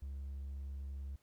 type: tone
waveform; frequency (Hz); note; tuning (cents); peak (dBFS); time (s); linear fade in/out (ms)
triangle; 68.8; C#2; -12; -38; 0.02-1.16; 5
effects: tanh soft clip ceiling -35 dBFS + pink hiss -75 dBFS RMS until 1.22 s